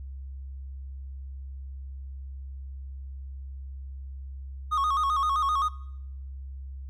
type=tone with vibrato; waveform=triangle; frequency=1168 Hz; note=D6; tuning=10 cents flat; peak=-21 dBFS; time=4.71-5.69 s; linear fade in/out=20 ms; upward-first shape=square; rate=7.7 Hz; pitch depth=100 cents each way; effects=noise-tail reverb RT60 0.8 s tail -22 dB re dry + added 67 Hz sine -36 dBFS peak until 6.89 s